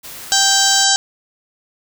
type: noise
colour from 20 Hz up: white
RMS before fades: -33 dBFS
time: 0.03-0.85 s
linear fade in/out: 20 ms
type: harmonic tone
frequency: 784 Hz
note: G5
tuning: in tune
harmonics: 1 / 2 / 4 / 5 / 6 / 7 / 8 / 9 / 10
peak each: -20 / -20 / -20 / -20 / -20 / -20 / -20 / -20 / -20 dBFS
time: 0.32-0.96 s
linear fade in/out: 0 ms
effects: none